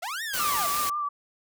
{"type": "linear two-way sweep", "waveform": "sawtooth", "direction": "up then down", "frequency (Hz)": [622.3, 1883, 622.3], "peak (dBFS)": -27, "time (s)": [0.02, 0.67], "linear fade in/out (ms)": 10, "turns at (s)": 0.23}
{"type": "noise", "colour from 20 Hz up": "white", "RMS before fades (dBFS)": -30, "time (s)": [0.33, 0.9], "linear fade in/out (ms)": 10}
{"type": "tone with vibrato", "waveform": "sine", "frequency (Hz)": 1174, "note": "D6", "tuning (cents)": -1, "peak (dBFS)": -26, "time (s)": [0.39, 1.09], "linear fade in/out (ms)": 10, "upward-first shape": "triangle", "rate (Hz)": 5.6, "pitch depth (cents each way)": 45}
{"effects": []}